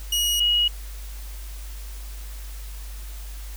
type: tone pair in turn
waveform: sawtooth / sine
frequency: 2898 / 2898 Hz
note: F#7 / F#7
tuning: -37 / -37 cents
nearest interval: unison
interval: 0 cents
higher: neither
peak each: -17 dBFS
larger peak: neither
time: 0.12-0.4 / 0.4-0.68 s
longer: neither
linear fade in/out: 5 ms
effects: added 50 Hz sine -33 dBFS peak until 3.56 s + white hiss -45 dBFS RMS until 3.56 s